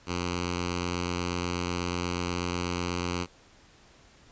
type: tone with notch filter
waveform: 5% pulse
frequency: 88.2 Hz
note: F2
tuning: 18 cents sharp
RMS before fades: -31 dBFS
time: 0.06-3.27 s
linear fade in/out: 50 ms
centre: 660 Hz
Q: 0.99
effects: pink hiss -57 dBFS RMS until 4.31 s + resampled to 16000 Hz